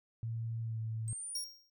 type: tone with pitch glide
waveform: sine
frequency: 114.1 to 111.37 Hz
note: A#2 to A2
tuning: -37 to +21 cents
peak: -35 dBFS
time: 0.23-1.13 s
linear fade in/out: 0 ms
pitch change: -42 cents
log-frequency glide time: 0.63-0.78 s
type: linear sweep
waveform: sine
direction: up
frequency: 8372 to 10000 Hz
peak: -40 dBFS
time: 1.08-1.44 s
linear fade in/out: 0 ms
type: tone with exponential decay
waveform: square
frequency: 5580 Hz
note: F8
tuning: 2 cents flat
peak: -34 dBFS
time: 1.35-1.7 s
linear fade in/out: 5 ms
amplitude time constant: 76 ms
effects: none